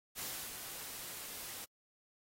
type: noise with ADSR envelope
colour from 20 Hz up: white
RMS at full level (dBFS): -41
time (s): 0.15-1.65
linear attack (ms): 38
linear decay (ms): 330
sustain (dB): -5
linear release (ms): 8
effects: AAC 48 kbps